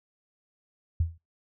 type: tone with exponential decay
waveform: sine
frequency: 83 Hz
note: E2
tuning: 12 cents sharp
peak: -19 dBFS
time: 1-1.18 s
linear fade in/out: 5 ms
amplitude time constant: 39 ms
effects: noise-tail reverb RT60 0.2 s tail -22 dB re dry